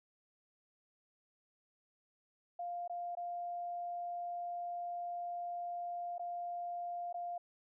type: tone with dropouts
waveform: sine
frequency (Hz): 700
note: F5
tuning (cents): +4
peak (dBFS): -38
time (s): 2.59-7.38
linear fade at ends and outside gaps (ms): 5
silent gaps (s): 2.878-2.896 / 3.152-3.17 / 6.182-6.194 / 7.128-7.142
effects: none